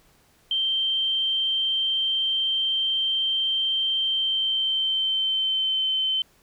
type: tone with pitch glide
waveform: sine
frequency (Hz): 3136 to 3080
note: G7 to G7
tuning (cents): 0 to -31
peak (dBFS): -21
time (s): 0.51-6.22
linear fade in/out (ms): 2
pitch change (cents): -31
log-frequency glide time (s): 4.02-5.86
effects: pink hiss -60 dBFS RMS until 6.42 s